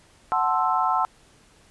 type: chord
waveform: sine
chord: F# half-diminished seventh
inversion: none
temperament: equal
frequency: 740 / 880 / 1046.5 / 1318.5 Hz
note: F#5 / A5 / C6 / E6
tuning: 0 / 0 / 0 / 0 cents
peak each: -25 dBFS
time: 0.32-1.05 s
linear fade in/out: 0 ms
effects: pink hiss -56 dBFS RMS until 1.7 s + resampled to 24000 Hz